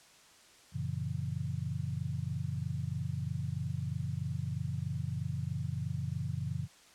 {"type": "chord", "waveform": "sine", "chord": "F# dominant seventh", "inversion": "none", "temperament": "just", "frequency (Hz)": [92.5, 115.62, 138.75, 166.5], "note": ["F#2", "A#2", "C#3", "E3"], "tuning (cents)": [0, -14, 2, 18], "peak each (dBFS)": [-39, -39, -37, -40], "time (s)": [0.72, 6.68], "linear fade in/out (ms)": 50, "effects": ["white hiss -59 dBFS RMS until 6.94 s", "low-pass 8000 Hz 12 dB/octave"]}